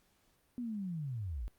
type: linear sweep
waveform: sine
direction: down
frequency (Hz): 250 to 44.71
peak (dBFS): -36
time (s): 0.58-1.48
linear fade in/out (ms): 0
effects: pink hiss -72 dBFS RMS until 1.58 s + Opus 48 kbps